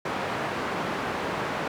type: band-pass noise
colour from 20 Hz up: white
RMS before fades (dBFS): -30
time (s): 0.05-1.68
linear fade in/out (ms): 5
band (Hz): 110 to 1300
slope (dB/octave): 12
effects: none